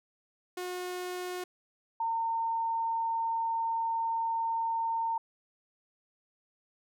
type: tone pair in turn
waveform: sawtooth / sine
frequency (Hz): 361.6 / 911.2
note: F#4 / A#5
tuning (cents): -40 / -40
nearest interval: octave + major third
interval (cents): 1600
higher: second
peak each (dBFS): -31 / -28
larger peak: second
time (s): 0.57-1.44 / 2-5.18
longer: second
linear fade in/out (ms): 5
effects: none